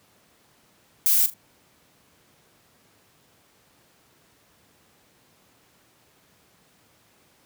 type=noise with echo; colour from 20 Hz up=violet; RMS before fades=-19 dBFS; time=1.06-1.26 s; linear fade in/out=0 ms; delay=39 ms; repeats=2; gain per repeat=-13 dB; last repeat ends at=1.338 s; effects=pink hiss -60 dBFS RMS until 7.45 s + high-pass 100 Hz 12 dB/octave